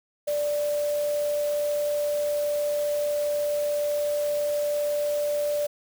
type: tone in noise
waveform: sine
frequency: 587.3 Hz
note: D5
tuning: in tune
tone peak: -23 dBFS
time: 0.27-5.67 s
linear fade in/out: 10 ms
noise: white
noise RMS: -40 dBFS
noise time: 0.27-5.67 s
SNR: +14 dB
effects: none